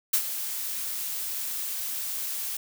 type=noise with ADSR envelope; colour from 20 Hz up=blue; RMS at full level=-21 dBFS; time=0.13-2.57 s; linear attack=9 ms; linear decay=76 ms; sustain=-11 dB; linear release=3 ms; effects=none